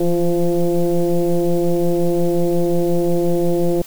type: tone with frequency modulation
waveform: sine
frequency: 174.8 Hz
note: F3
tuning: 2 cents sharp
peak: -13 dBFS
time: 0-3.82 s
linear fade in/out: 5 ms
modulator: 172 Hz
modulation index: 2.1
effects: white hiss -40 dBFS RMS until 3.86 s